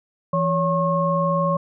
sine tone cluster, 168.1 / 561 / 1082 Hz, E3 / C#5 / C#6, +34 / +21 / -42 cents, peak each -22 dBFS, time 0.33-1.57 s, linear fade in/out 5 ms, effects none

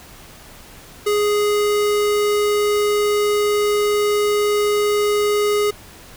square tone, 415.3 Hz, G#4, in tune, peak -16 dBFS, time 1.06-5.71 s, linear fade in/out 10 ms, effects pink hiss -42 dBFS RMS until 6.16 s

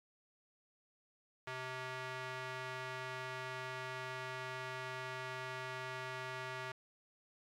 square tone with band-pass filter, 128.9 Hz, C3, 26 cents flat, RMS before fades -44 dBFS, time 1.47-6.72 s, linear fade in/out 5 ms, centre 1700 Hz, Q 0.96, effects 12-bit

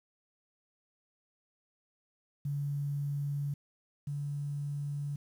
sine tone pair in turn, 142.9 / 143.89 Hz, D3 / D3, -47 / -35 cents, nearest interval unison, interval 12 cents, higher second, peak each -31 / -33 dBFS, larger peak first, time 2.45-3.54 / 4.07-5.16 s, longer neither, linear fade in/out 5 ms, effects 10-bit

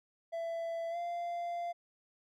triangle tone with pitch glide, 667 to 692.1 Hz, E5 to F5, +20 to -16 cents, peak -33 dBFS, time 0.32-1.73 s, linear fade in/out 20 ms, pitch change +64 cents, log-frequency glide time 0.9-0.97 s, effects none

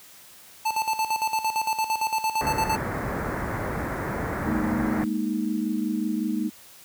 square tone with tremolo, 880 Hz, A5, in tune, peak -22 dBFS, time 0.65-2.77 s, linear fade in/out 10 ms, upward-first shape square, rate 8.8 Hz, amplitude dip 70%
pink low-pass noise, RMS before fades -28 dBFS, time 2.41-5.04 s, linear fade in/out 0 ms, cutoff 2000 Hz, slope 48 dB/octave
sine chord, Ab suspended second, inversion none, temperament equal, 207.7 / 233.1 / 311.1 Hz, Ab3 / Bb3 / Eb4, 0 / 0 / 0 cents, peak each -28 dBFS, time 4.45-6.5 s, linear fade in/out 20 ms
effects white hiss -49 dBFS RMS until 6.84 s + high-pass 60 Hz 12 dB/octave

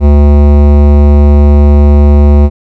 sine tone with hard clipping, 72.5 Hz, D2, 22 cents flat, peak -3 dBFS, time 0-2.5 s, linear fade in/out 50 ms, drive 17 dB, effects none

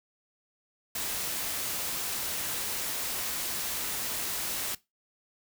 white noise, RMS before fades -33 dBFS, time 0.95-4.75 s, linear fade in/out 5 ms, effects noise-tail reverb RT60 0.2 s tail -19 dB re dry

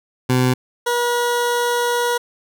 20% pulse tone pair in turn, 127.1 / 481.2 Hz, C3 / B4, -50 / -45 cents, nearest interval octave + major seventh, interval 2305 cents, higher second, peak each -9 / -12 dBFS, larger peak first, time 0.29-0.54 / 0.86-2.18 s, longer second, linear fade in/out 10 ms, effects none

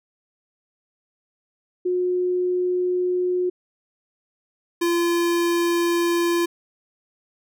sine / square tone pair in turn, 361.4 / 343 Hz, F#4 / F4, -41 / -31 cents, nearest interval minor second, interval 90 cents, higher first, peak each -19 dBFS, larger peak neither, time 1.85-3.5 / 4.81-6.46 s, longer neither, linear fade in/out 10 ms, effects none

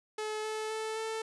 sawtooth tone with pitch steps, 429.8 / 434.3 / 438.8 / 443.4 Hz, A4 / A4 / A4 / A4, -41 / -23 / -5 / +13 cents, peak -30 dBFS, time 0.18-1.22 s, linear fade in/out 5 ms, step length 260 ms, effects resampled to 24000 Hz

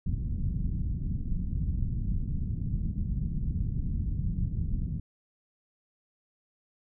pink low-pass noise, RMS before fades -30 dBFS, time 0.06-5 s, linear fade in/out 5 ms, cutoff 190 Hz, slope 24 dB/octave, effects none

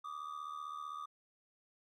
triangle ring-modulated tone, 1197 Hz, D6, 33 cents sharp, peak -37 dBFS, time 0.04-1.06 s, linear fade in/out 10 ms, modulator 37.8 Hz, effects none

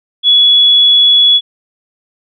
sine tone, 3388 Hz, G#7, 34 cents sharp, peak -4 dBFS, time 0.23-1.41 s, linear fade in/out 50 ms, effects none

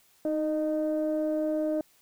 sine tone pair together, 311.3 / 614 Hz, D#4 / D#5, +1 / -23 cents, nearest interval octave, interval 1176 cents, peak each -27 dBFS, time 0.25-1.81 s, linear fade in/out 2 ms, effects tanh soft clip ceiling -20 dBFS + white hiss -63 dBFS RMS until 2.01 s

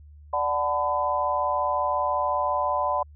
sine chord, B minor seventh, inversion first, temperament equal with one note detuned, 587.3 / 740 / 880 / 1005.6 Hz, D5 / F#5 / A5 / B5, 0 / 0 / 0 / +31 cents, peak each -28 / -29 / -30 / -25 dBFS, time 0.33-3.03 s, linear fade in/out 5 ms, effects added 74 Hz sine -45 dBFS peak until 3.15 s

